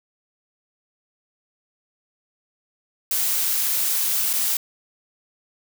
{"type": "noise with dropouts", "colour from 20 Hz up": "blue", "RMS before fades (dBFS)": -22, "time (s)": [3.11, 4.57], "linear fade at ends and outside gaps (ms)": 2, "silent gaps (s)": [4.331, 4.335], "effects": []}